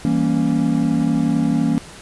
triangle chord, E diminished seventh, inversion none, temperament equal, 164.81 / 196 / 233.1 / 277.2 Hz, E3 / G3 / Bb3 / Db4, 0 / 0 / 0 / 0 cents, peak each -19 / -23 / -17 / -18 dBFS, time 0.05-1.78 s, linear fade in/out 0 ms, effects pink hiss -39 dBFS RMS until 2.01 s + resampled to 24000 Hz

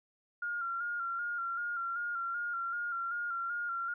sine tone with vibrato, 1396.9 Hz, F6, in tune, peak -33 dBFS, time 0.42-3.94 s, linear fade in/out 5 ms, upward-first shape square, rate 2.6 Hz, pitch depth 31 cents each way, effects none

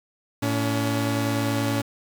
sawtooth tone pair together, 111.3 / 283.2 Hz, A2 / C#4, +20 / +37 cents, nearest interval octave + major third, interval 1617 cents, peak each -21 dBFS, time 0.42-1.82 s, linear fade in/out 10 ms, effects 7-bit

